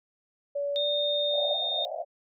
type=tone with pitch glide; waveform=sine; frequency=570 to 584 Hz; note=C#5 to D5; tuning=+48 to -10 cents; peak=-27 dBFS; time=0.55-1.54 s; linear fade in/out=10 ms; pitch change=+42 cents; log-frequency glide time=0.73-0.83 s
type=tone; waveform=sine; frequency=3659 Hz; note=A#7; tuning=33 cents flat; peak=-27 dBFS; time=0.76-1.85 s; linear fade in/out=0 ms
type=band-pass noise; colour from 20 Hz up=pink; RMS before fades=-35 dBFS; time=1.3-2.05 s; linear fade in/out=50 ms; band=550 to 740 Hz; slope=96 dB/octave
effects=none